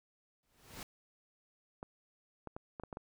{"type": "noise with exponential growth", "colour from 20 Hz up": "pink", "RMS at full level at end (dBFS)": -43, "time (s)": [0.43, 0.83], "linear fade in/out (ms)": 1, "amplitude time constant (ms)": 85}
{"type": "clicks", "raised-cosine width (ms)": 1, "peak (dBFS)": -29, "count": 7, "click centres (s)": [1.829, 2.473, 2.565, 2.798, 2.836, 2.928, 2.971]}
{"effects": []}